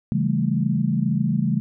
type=chord; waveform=sine; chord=A dominant seventh; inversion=first; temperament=just; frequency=137.5 / 165 / 198 / 220 Hz; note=C#3 / E3 / G3 / A3; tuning=-14 / +2 / +18 / 0 cents; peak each=-24 dBFS; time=0.12-1.6 s; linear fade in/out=0 ms; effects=none